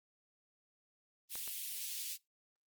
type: high-pass noise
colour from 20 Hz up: white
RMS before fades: -42 dBFS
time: 1.29-2.18 s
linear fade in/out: 50 ms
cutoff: 2600 Hz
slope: 24 dB/octave
type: clicks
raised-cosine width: 0.3 ms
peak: -31 / -32 dBFS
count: 2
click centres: 1.355 / 1.477 s
effects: noise-tail reverb RT60 0.2 s tail -22 dB re dry + Opus 32 kbps